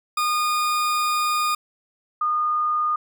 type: tone pair in turn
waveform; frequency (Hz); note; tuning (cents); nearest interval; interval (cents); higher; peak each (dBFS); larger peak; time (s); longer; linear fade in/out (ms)
40% pulse / sine; 1223 / 1223; D#6 / D#6; -30 / -30; unison; 0; neither; -19; neither; 0.17-1.55 / 2.21-2.96; first; 5
effects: none